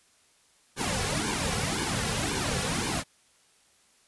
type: noise with flanger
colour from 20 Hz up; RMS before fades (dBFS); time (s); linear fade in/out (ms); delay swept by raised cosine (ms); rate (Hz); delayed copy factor
pink; -29; 0.76-3.04; 50; 1.5 to 3.3; 1.9; -0.9
effects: white hiss -63 dBFS RMS until 4.07 s + resampled to 24000 Hz